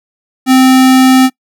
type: tone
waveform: square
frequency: 260 Hz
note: C4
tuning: 11 cents flat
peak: -4 dBFS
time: 0.46-1.3 s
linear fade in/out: 50 ms
effects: noise-tail reverb RT60 0.1 s tail -23 dB re dry